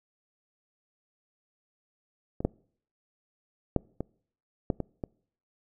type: clicks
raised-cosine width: 2 ms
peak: -20 / -11 / -10 / -18 / -12 / -17 / -20 dBFS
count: 7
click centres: 2.405 / 2.45 / 3.763 / 4.006 / 4.702 / 4.803 / 5.038 s
effects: noise-tail reverb RT60 0.6 s tail -26 dB re dry